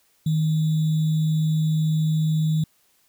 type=tone with sample-and-hold; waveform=sine; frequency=157 Hz; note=D#3; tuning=16 cents sharp; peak=-18 dBFS; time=0.26-2.64 s; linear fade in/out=5 ms; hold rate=3675 Hz; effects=white hiss -63 dBFS RMS until 3.08 s